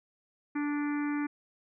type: harmonic tone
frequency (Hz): 292.6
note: D4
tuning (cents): -6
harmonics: 1 / 3 / 4 / 5 / 6 / 7 / 8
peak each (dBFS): -29 / -43 / -44 / -44 / -45 / -46 / -48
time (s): 0.55-1.27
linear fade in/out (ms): 10
effects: none